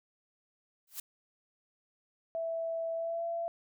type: noise with exponential growth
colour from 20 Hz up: blue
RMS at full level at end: -35 dBFS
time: 0.87-1 s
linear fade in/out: 5 ms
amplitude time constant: 28 ms
type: tone with pitch glide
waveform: sine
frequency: 659.3 to 675.1 Hz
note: E5 to E5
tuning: 0 to +41 cents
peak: -32 dBFS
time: 2.35-3.48 s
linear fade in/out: 0 ms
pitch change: +41 cents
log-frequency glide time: 2.95-3.25 s
effects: none